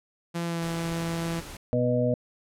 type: tone with pitch glide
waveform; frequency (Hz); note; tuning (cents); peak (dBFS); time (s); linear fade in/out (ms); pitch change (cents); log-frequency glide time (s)
sawtooth; 170 to 166.89; F3 to E3; -46 to +22; -24; 0.34-1.41; 20; -32; 0.45-0.62
type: noise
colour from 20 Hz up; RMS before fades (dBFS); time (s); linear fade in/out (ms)
pink; -41; 0.62-1.57; 5
type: harmonic tone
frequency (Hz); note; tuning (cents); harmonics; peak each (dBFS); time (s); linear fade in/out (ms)
123.1; B2; -5; 1 / 2 / 4 / 5; -27 / -27 / -27 / -27; 1.73-2.14; 0
effects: low-pass 12000 Hz 12 dB/octave